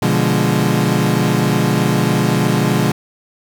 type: chord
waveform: 30% pulse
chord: B diminished seventh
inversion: none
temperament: equal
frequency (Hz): 123.47 / 146.83 / 174.61 / 207.7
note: B2 / D3 / F3 / Ab3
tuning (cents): 0 / 0 / 0 / 0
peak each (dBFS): -16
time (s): 0.02-2.92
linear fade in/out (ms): 5
effects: none